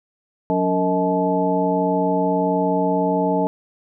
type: tone cluster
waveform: sine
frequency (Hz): 180.6 / 282.1 / 456.6 / 632 / 863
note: F#3 / C#4 / A#4 / D#5 / A5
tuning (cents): -42 / +30 / -36 / +27 / -34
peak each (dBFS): -23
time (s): 0.5-3.47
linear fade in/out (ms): 0
effects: none